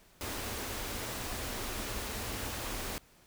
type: band-stop noise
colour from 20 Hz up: pink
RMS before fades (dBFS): -38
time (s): 0.21-2.98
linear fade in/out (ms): 0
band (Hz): 130 to 190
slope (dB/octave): 96
effects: pink hiss -62 dBFS RMS until 3.26 s